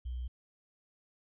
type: tone with sample-and-hold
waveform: sine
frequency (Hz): 61.7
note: B1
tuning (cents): -1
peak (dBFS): -35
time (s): 0.05-0.28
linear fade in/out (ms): 10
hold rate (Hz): 3150
effects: resampled to 11025 Hz